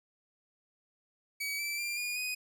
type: tone with pitch steps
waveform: sawtooth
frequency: 2273 / 2326 / 2380 / 2436 / 2493 Hz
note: C#7 / D7 / D7 / D#7 / D#7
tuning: +43 / -17 / +22 / -37 / +3 cents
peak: -30 dBFS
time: 1.4-2.35 s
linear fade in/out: 10 ms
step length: 190 ms
effects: none